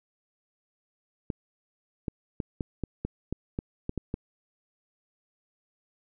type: clicks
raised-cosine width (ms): 3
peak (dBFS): -17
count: 11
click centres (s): 1.302 / 2.082 / 2.402 / 2.608 / 2.837 / 3.05 / 3.326 / 3.589 / 3.894 / 3.977 / 4.141
effects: none